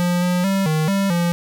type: tone with pitch steps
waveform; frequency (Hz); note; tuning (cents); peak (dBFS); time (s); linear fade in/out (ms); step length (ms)
square; 176.5 / 178.7 / 194.6 / 156 / 196.6 / 172.5; F3 / F3 / G3 / D#3 / G3 / F3; +19 / +40 / -12 / +5 / +5 / -21; -17; 0-1.32; 0; 220
effects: none